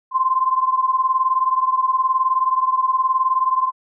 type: beating tone pair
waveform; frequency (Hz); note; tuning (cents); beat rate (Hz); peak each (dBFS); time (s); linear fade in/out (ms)
sine; 1037 / 1056; C6 / C6; -16 / +16; 19; -17 / -20; 0.11-3.72; 50
effects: none